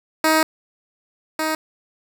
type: tone pair in turn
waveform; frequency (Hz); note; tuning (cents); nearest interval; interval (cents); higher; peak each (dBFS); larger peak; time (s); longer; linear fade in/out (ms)
10% pulse; 315.6 / 314.1; D#4 / D#4; +25 / +16; unison; 9; first; -6 / -12; first; 0.24-0.43 / 1.39-1.55; first; 2
effects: none